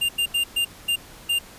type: tone bursts at uneven times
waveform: square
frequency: 2800 Hz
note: F7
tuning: 4 cents sharp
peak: -20 dBFS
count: 6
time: 0.01-0.09 / 0.18-0.26 / 0.34-0.44 / 0.56-0.65 / 0.88-0.96 / 1.29-1.39 s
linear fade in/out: 10 ms
effects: pink hiss -45 dBFS RMS until 1.58 s + resampled to 32000 Hz